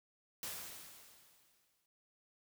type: noise with exponential decay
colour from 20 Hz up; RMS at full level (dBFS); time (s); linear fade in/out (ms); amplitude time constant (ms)
white; -42; 0.43-1.86; 1; 310
effects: none